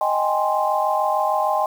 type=chord; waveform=sine; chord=Ab major seventh; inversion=second; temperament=equal; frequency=622.3 / 784 / 830.6 / 1046.5 Hz; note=Eb5 / G5 / Ab5 / C6; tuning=0 / 0 / 0 / 0 cents; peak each=-23 dBFS; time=0.01-1.66 s; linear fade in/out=2 ms; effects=7-bit